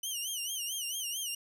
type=tone with vibrato; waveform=15% pulse; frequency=2990 Hz; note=F#7; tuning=17 cents sharp; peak=-27 dBFS; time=0.03-1.35 s; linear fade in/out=5 ms; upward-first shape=sine; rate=4.5 Hz; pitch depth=130 cents each way; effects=none